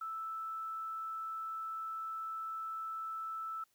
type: tone with quantisation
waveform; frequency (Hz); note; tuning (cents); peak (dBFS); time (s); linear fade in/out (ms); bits
sine; 1318; E6; -1; -38; 0.01-3.64; 5; 11
effects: white hiss -75 dBFS RMS until 3.74 s